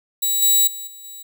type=tone with level steps; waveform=5% pulse; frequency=3900 Hz; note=B7; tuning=23 cents flat; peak=-10 / -5 / -22 / -30 / -27 dBFS; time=0.22-1.23 s; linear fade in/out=10 ms; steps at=0.42 / 0.67 / 0.87 / 1.04 s; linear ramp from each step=5 ms; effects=none